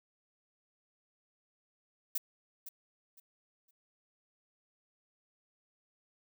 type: noise with echo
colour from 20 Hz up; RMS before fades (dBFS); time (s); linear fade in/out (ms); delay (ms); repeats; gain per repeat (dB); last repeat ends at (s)
violet; -33; 2.15-2.18; 5; 510; 3; -12; 3.71
effects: none